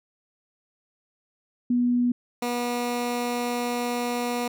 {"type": "tone pair in turn", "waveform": ["sine", "15% pulse"], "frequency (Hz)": [244, 242.2], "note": ["B3", "B3"], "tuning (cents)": [-21, -34], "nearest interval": "unison", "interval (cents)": 13, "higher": "first", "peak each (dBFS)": -19, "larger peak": "neither", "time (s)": [[1.7, 2.12], [2.42, 4.48]], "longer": "second", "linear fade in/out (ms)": 5, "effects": []}